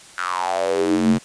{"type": "tone with high-pass filter sweep", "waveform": "square", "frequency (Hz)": 45.03, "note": "F#1", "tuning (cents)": -46, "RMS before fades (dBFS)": -20, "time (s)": [0.17, 1.19], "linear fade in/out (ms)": 20, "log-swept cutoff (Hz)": [1500, 180], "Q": 6.9, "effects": ["white hiss -44 dBFS RMS until 1.24 s", "resampled to 22050 Hz"]}